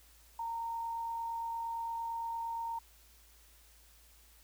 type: tone with amplitude modulation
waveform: sine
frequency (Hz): 921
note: A#5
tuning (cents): -21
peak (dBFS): -34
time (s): 0.39-2.79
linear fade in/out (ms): 5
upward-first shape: sine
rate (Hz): 48.7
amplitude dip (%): 25
effects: added 56 Hz sine -62 dBFS peak until 4.43 s + white hiss -63 dBFS RMS until 4.43 s